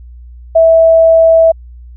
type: tone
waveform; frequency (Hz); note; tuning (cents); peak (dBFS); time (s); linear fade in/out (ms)
sine; 654; E5; -14; -3; 0.55-1.52; 10
effects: added 60 Hz sine -30 dBFS peak until 1.96 s